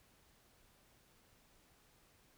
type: silence
effects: pink hiss -69 dBFS RMS until 2.37 s